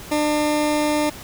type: tone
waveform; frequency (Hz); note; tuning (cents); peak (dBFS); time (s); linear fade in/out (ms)
20% pulse; 300; D4; +37; -13; 0.11-1.1; 10
effects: pink hiss -38 dBFS RMS until 1.23 s